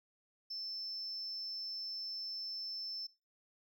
triangle tone, 5300 Hz, E8, 9 cents sharp, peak -37 dBFS, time 0.5-3.07 s, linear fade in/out 10 ms, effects noise-tail reverb RT60 0.3 s tail -24 dB re dry + tanh soft clip ceiling -37 dBFS

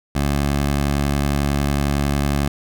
15% pulse tone, 71 Hz, C#2, 42 cents sharp, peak -11 dBFS, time 0.15-2.48 s, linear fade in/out 5 ms, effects none

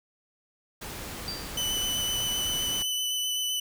pink noise, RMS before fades -38 dBFS, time 0.81-2.83 s, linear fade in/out 10 ms
sine tone with exponential decay, 4699 Hz, D8, in tune, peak -30 dBFS, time 1.28-1.69 s, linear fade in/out 0 ms, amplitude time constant 87 ms
sawtooth tone with vibrato, 3000 Hz, F#7, 23 cents sharp, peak -24 dBFS, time 1.57-3.6 s, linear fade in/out 5 ms, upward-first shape square, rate 7.8 Hz, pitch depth 12 cents each way
effects none

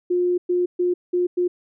sine tone bursts at uneven times, 356.3 Hz, F4, 35 cents sharp, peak -17 dBFS, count 5, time 0.1-0.38 / 0.49-0.66 / 0.79-0.94 / 1.13-1.27 / 1.37-1.48 s, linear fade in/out 10 ms, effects none

